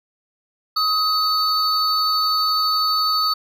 triangle tone pair together, 1261 / 4494 Hz, D#6 / C#8, +23 / +23 cents, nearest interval octave + minor seventh, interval 2200 cents, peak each -18 dBFS, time 0.76-3.34 s, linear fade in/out 10 ms, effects none

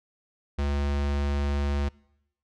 square tone, 71.2 Hz, C#2, 47 cents sharp, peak -25 dBFS, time 0.58-1.89 s, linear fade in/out 10 ms, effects noise-tail reverb RT60 0.9 s tail -25 dB re dry + low-pass 5000 Hz 12 dB/octave

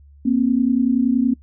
sine tone pair together, 236.5 / 267.1 Hz, A#3 / C4, +25 / +36 cents, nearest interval major second, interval 211 cents, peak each -17 dBFS, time 0.25-1.34 s, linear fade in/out 10 ms, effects noise-tail reverb RT60 0.1 s tail -21 dB re dry + added 71 Hz sine -44 dBFS peak until 1.42 s

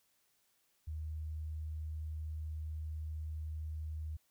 sine tone, 77.78 Hz, D#2, in tune, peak -38 dBFS, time 0.87-4.17 s, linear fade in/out 10 ms, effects white hiss -75 dBFS RMS until 4.3 s

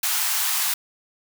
white high-pass noise, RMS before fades -23 dBFS, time 0.03-0.74 s, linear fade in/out 5 ms, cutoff 750 Hz, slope 48 dB/octave, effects none

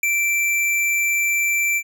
square tone with ADSR envelope, 2342 Hz, D7, 5 cents flat, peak -14 dBFS, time 0.03-1.83 s, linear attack 5 ms, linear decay 3 ms, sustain -4 dB, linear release 62 ms, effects none

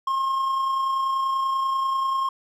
triangle tone with amplitude modulation, 1071 Hz, C6, 40 cents sharp, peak -18 dBFS, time 0.07-2.29 s, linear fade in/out 5 ms, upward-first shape sine, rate 30.3 Hz, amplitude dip 30%, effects none

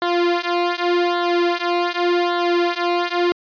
sawtooth tone with flanger, 349.2 Hz, F4, in tune, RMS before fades -19 dBFS, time 0.02-3.32 s, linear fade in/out 0 ms, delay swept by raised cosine 0.39 to 3.49 ms, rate 0.86 Hz, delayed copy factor -0.95, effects resampled to 11025 Hz

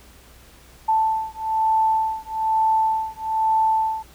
sine beating tone pair, 881 / 882.1 Hz, A5 / A5, +2 / +4 cents, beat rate 1.1 Hz, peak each -21 dBFS, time 0.88-4.03 s, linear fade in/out 10 ms, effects added 60 Hz sine -50 dBFS peak until 4.14 s + pink hiss -50 dBFS RMS until 4.14 s

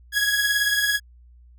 sawtooth beating tone pair, 1661.2 / 1679.2 Hz, G#6 / G#6, 0 / +19 cents, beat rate 18 Hz, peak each -17 / -22 dBFS, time 0.12-1 s, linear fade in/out 50 ms, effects added 60 Hz sine -47 dBFS peak until 1.58 s

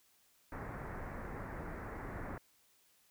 pink low-pass noise, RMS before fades -44 dBFS, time 0.52-2.38 s, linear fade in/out 2 ms, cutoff 2000 Hz, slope 48 dB/octave, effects white hiss -70 dBFS RMS until 3.1 s

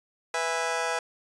20% pulse chord, E major, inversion second, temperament just, 494.4 / 659.3 / 824.1 Hz, B4 / E5 / G#5, +2 / 0 / -14 cents, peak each -26 dBFS, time 0.34-0.99 s, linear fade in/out 2 ms, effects resampled to 22050 Hz

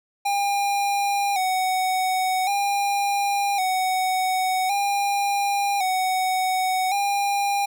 square tone with vibrato, 775 Hz, G5, 20 cents flat, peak -21 dBFS, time 0.25-7.66 s, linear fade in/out 10 ms, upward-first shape square, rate 0.45 Hz, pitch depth 64 cents each way, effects none

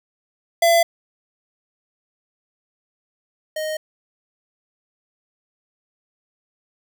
square tone pair in turn, 675 / 621.3 Hz, E5 / D#5, +41 / -3 cents, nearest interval minor second, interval 144 cents, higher first, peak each -13 / -24 dBFS, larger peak first, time 0.62-0.83 / 3.56-3.77 s, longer neither, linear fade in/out 5 ms, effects none

